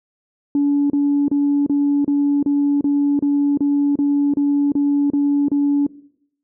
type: tone bursts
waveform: sine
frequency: 285.7 Hz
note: D4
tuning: 48 cents flat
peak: -12 dBFS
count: 14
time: 0.55-5.866 s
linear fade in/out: 2 ms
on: 350 ms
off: 32 ms
effects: noise-tail reverb RT60 0.7 s tail -20 dB re dry + tanh soft clip ceiling -10 dBFS